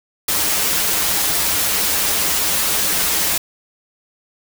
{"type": "noise with comb filter", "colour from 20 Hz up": "white", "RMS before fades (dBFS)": -18, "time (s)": [0.28, 3.38], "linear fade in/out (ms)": 5, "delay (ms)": 8.1, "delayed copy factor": -0.75, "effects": []}